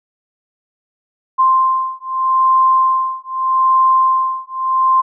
sine beating tone pair, 1046.5 / 1047.31 Hz, C6 / C6, 0 / +1 cents, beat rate 0.81 Hz, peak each -14 dBFS, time 1.38-5.02 s, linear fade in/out 20 ms, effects none

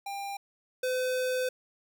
square tone pair in turn, 797 / 508.4 Hz, G5 / C5, +28 / -50 cents, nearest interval minor sixth, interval 778 cents, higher first, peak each -35 / -28 dBFS, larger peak second, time 0.06-0.37 / 0.83-1.49 s, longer second, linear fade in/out 5 ms, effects none

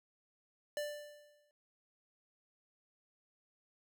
square tone with exponential decay, 590 Hz, D5, 8 cents sharp, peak -35 dBFS, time 0.77-1.51 s, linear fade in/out 1 ms, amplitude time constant 160 ms, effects none

